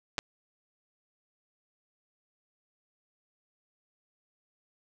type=clicks; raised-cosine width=0.2 ms; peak=-13 dBFS; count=2; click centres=0.182 / 0.189 s; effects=none